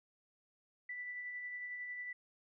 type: tone with tremolo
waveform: sine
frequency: 1975.5 Hz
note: B6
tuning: in tune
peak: -40 dBFS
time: 0.89-2.13 s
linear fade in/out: 5 ms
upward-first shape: sine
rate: 11 Hz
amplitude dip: 30%
effects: none